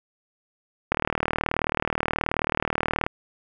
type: click train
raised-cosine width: 0.5 ms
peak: -7 dBFS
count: 84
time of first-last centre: 0.92-3.065 s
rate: 38.7 Hz
effects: none